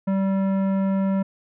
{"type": "tone with tanh clipping", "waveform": "sine", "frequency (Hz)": 193.6, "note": "G3", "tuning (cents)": -21, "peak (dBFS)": -21, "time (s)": [0.07, 1.23], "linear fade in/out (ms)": 10, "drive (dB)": 14, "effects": []}